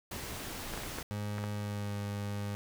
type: noise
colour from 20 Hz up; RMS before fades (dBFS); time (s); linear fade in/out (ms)
pink; -41; 0.11-1.03; 5
type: clicks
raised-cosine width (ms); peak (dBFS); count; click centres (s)
0.5; -24; 6; 0.737 / 0.776 / 0.835 / 0.986 / 1.383 / 1.44
type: tone with pitch glide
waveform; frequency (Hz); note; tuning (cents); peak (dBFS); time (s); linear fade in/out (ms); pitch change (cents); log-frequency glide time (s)
30% pulse; 103.83 to 101.99; G#2 to G#2; 0 to -31; -32; 1.11-2.55; 0; -31; 1.53-1.95
effects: none